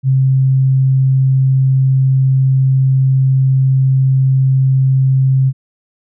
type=tone; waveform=sine; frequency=132.8 Hz; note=C3; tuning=26 cents sharp; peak=-8 dBFS; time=0.03-5.53 s; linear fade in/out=50 ms; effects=none